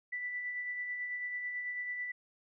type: tone with tremolo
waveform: sine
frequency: 1975.5 Hz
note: B6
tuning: in tune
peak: -34 dBFS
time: 0.12-2.12 s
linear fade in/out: 10 ms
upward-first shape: sine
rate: 9.1 Hz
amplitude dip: 35%
effects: none